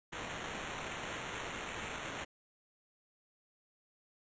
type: noise with sample-and-hold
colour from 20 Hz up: violet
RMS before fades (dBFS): -42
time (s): 0.12-2.25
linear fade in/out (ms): 10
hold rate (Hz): 4900
effects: resampled to 16000 Hz